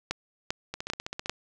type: two click trains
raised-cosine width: 0.2 ms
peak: -11 / -17 dBFS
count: 4 / 9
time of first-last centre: 0.11-1.296 / 0.74-1.259 s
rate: 2.53 / 15.4 Hz
effects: none